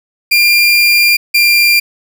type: tone pair in turn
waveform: 30% pulse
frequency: 2394 / 2385 Hz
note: D7 / D7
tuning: +33 / +26 cents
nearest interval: unison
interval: 7 cents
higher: first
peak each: -4 dBFS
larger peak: neither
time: 0.31-1.17 / 1.34-1.8 s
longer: first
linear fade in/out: 10 ms
effects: none